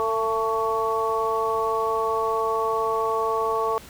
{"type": "harmonic tone with a mistuned harmonic", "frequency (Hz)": 223.9, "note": "A3", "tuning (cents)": 30, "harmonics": [2, 3, 4, 5], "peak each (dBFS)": [-25, -30, -29, -25], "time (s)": [0, 3.78], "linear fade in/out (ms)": 0, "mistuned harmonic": 4, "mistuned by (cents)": -26, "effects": ["pink hiss -45 dBFS RMS until 3.89 s"]}